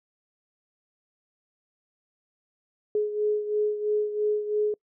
sine beating tone pair, 420.6 / 423.6 Hz, G#4 / G#4, +22 / +34 cents, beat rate 3 Hz, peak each -24 / -30 dBFS, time 2.95-4.74 s, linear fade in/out 2 ms, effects noise-tail reverb RT60 0.1 s tail -26 dB re dry

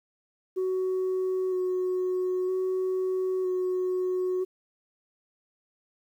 sine tone with vibrato, 370.3 Hz, F#4, 1 cent sharp, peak -23 dBFS, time 0.56-4.45 s, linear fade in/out 20 ms, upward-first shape square, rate 0.52 Hz, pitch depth 13 cents each way, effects tanh soft clip ceiling -23 dBFS + 10-bit

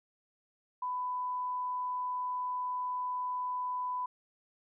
sine tone, 998 Hz, B5, 18 cents sharp, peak -32 dBFS, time 0.82-4.06 s, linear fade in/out 5 ms, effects none

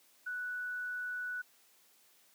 sine tone, 1480 Hz, F#6, in tune, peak -36 dBFS, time 0.26-1.42 s, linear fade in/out 10 ms, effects white hiss -66 dBFS RMS until 2.34 s + high-pass 200 Hz 12 dB/octave

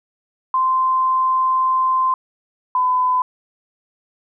sine tone pair in turn, 1039 / 1008.3 Hz, C6 / B5, -12 / +36 cents, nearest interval minor second, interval 52 cents, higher first, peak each -14 dBFS, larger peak neither, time 0.54-2.14 / 2.75-3.22 s, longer first, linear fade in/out 2 ms, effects none

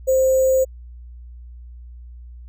sine tone with sample-and-hold, 524 Hz, C5, 2 cents sharp, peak -13 dBFS, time 0.07-0.65 s, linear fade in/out 20 ms, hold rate 7350 Hz, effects added 60 Hz sine -36 dBFS peak until 2.48 s

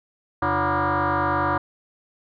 sine tone with frequency modulation, 132.6 Hz, C3, 23 cents sharp, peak -18 dBFS, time 0.42-1.58 s, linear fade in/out 5 ms, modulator 216 Hz, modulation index 6.2, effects tanh soft clip ceiling -15 dBFS

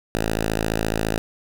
5% pulse tone, 54.5 Hz, A1, 16 cents flat, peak -10 dBFS, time 0.15-1.18 s, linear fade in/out 0 ms, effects none

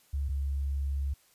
sine tone pair in turn, 70.1 / 69.46 Hz, C#2 / C#2, +20 / +4 cents, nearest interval unison, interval 16 cents, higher first, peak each -28 dBFS, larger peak neither, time 0.13-0.29 / 0.29-1.14 s, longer second, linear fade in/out 10 ms, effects white hiss -64 dBFS RMS until 1.34 s + resampled to 32000 Hz

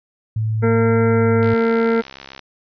sine tone with pitch glide, 109.8 to 106.86 Hz, A2 to G#2, -3 to +50 cents, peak -17 dBFS, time 0.36-1.54 s, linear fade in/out 5 ms, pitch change -47 cents, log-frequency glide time 1.08-1.29 s
harmonic tone, 228.5 Hz, A#3, 34 cents flat, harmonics 1 / 2 / 3 / 4 / 6 / 7 / 8 / 9 / 10, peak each -18 / -16 / -32 / -30 / -26 / -33 / -40 / -32 / -41 dBFS, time 0.62-2.02 s, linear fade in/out 20 ms
click train, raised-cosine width 0.2 ms, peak -17 dBFS, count 66, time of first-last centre 1.43-2.393 s, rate 67.5 Hz
effects resampled to 11025 Hz

